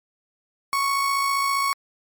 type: tone with amplitude modulation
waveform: 35% pulse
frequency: 1108.7 Hz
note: C#6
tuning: in tune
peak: -17 dBFS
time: 0.73-1.73 s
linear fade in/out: 0 ms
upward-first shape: sine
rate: 55.1 Hz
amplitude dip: 35%
effects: MP3 96 kbps